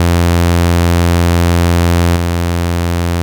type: tone with level steps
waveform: sawtooth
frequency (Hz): 86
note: F2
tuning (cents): -26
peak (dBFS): -4 / -8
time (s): 0-3.22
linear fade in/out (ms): 0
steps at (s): 2.16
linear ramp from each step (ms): 2
effects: none